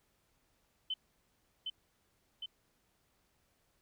sine tone with echo, 3057 Hz, G7, 44 cents flat, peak -33 dBFS, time 0.9-0.94 s, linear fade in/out 5 ms, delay 760 ms, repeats 2, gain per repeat -3 dB, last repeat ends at 2.46 s, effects pink hiss -75 dBFS RMS until 3.81 s

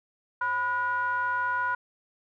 triangle ring-modulated tone, 227.2 Hz, A#3, 44 cents flat, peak -20 dBFS, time 0.41-1.75 s, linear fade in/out 5 ms, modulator 1220 Hz, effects none

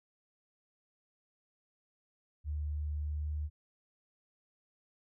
sine tone with pitch glide, 74.7 to 75.26 Hz, D2 to D2, +30 to +43 cents, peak -33 dBFS, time 2.44-3.5 s, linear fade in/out 50 ms, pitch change +13 cents, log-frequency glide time 3.12-3.29 s, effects none

